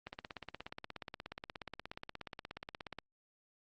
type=click train; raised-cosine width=0.3 ms; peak=-27 dBFS; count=50; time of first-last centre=0.07-2.987 s; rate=16.8 Hz; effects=Opus 24 kbps